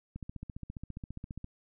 click train, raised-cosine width 5 ms, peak -28 dBFS, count 20, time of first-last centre 0.16-1.444 s, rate 14.8 Hz, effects none

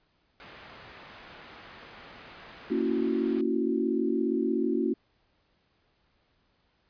white low-pass noise, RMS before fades -49 dBFS, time 0.4-3.41 s, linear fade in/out 0 ms, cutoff 2200 Hz, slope 12 dB/octave
sine chord, F# dominant seventh, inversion first, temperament just, 231.2 / 277.5 / 333 / 370 Hz, A#3 / C#4 / E4 / F#4, -14 / +2 / +18 / 0 cents, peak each -30 dBFS, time 2.7-4.94 s, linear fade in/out 10 ms
effects pink hiss -70 dBFS RMS until 6.89 s + resampled to 11025 Hz

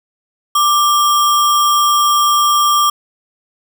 sine tone with sample-and-hold, 1179 Hz, D6, 6 cents sharp, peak -9 dBFS, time 0.55-2.9 s, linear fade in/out 5 ms, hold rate 4410 Hz, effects none

